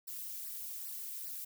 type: noise with flanger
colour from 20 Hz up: violet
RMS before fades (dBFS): -43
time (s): 0.07-1.45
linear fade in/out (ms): 10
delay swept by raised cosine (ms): 0.29 to 3.59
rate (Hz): 2.5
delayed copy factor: -0.95
effects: none